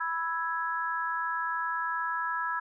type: chord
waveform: sine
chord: E major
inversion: second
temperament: equal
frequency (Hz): 987.8 / 1318.5 / 1661.2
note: B5 / E6 / G#6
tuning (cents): 0 / 0 / 0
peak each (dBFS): -33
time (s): 0-2.6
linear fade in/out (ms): 10
effects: none